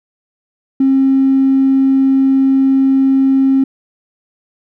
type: tone with tanh clipping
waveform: triangle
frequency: 268.3 Hz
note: C4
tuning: 44 cents sharp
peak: -7 dBFS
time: 0.8-3.64 s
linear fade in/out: 5 ms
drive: 1 dB
effects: none